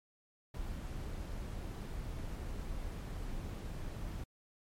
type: noise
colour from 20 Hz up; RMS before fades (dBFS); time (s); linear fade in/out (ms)
brown; -41; 0.54-4.24; 5
effects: MP3 64 kbps